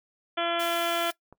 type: harmonic tone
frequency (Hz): 340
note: F4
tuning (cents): -46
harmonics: 1 / 2 / 3 / 4 / 5 / 6 / 7 / 8 / 9 / 10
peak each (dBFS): -35 / -29 / -38 / -31 / -36 / -40 / -37 / -44 / -36 / -37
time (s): 0.37-1.11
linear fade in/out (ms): 10
type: high-pass noise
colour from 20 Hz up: white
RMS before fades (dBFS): -39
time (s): 0.59-1.12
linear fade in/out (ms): 10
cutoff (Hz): 1400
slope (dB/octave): 48
type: click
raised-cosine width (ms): 1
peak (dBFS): -34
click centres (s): 1.326
effects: noise-tail reverb RT60 0.1 s tail -20 dB re dry